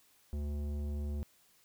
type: tone with tanh clipping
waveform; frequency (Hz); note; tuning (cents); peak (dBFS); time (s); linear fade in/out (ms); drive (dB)
sine; 73; D2; -10; -36; 0.33-1.23; 0; 14
effects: white hiss -67 dBFS RMS until 1.64 s